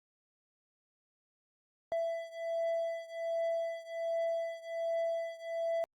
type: beating tone pair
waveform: triangle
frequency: 665 / 666.3 Hz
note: E5 / E5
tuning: +15 / +18 cents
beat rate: 1.3 Hz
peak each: -33 / -35 dBFS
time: 1.92-5.84 s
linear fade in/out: 0 ms
effects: Opus 48 kbps